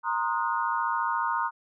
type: chord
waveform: sine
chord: C half-diminished seventh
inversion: third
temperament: equal with one note detuned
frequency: 932.3 / 1046.5 / 1244.5 / 1450.4 Hz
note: Bb5 / C6 / Eb6 / Gb6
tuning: 0 / 0 / 0 / -35 cents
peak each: -28 / -31 / -31 / -33 dBFS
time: 0.03-1.51 s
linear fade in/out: 50 ms
effects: none